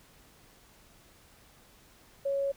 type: tone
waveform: sine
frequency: 554.4 Hz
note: C#5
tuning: in tune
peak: -27 dBFS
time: 2.25-2.52 s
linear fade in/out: 10 ms
effects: pink hiss -59 dBFS RMS until 2.56 s